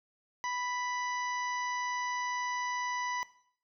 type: harmonic tone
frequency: 987.8 Hz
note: B5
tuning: in tune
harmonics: 1 / 2 / 3 / 4 / 5 / 6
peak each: -34 / -38 / -49 / -52 / -50 / -45 dBFS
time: 0.44-3.23 s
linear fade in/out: 0 ms
effects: noise-tail reverb RT60 0.6 s tail -17 dB re dry